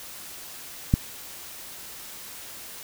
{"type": "click", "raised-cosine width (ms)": 5, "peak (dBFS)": -5, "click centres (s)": 0.939, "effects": ["white hiss -41 dBFS RMS until 2.83 s"]}